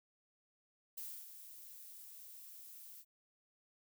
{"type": "noise with ADSR envelope", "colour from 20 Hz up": "violet", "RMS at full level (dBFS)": -45, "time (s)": [0.97, 3.05], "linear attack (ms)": 9, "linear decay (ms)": 280, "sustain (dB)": -9, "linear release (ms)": 56, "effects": []}